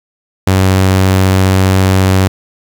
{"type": "tone", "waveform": "sawtooth", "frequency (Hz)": 94.7, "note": "F#2", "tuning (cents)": 41, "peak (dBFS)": -3, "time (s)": [0.47, 2.28], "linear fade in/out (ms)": 5, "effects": ["7-bit"]}